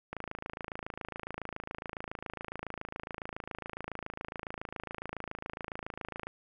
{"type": "click train", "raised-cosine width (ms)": 0.5, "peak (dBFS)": -23, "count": 168, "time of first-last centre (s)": [0.13, 6.27], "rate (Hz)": 27.2, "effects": []}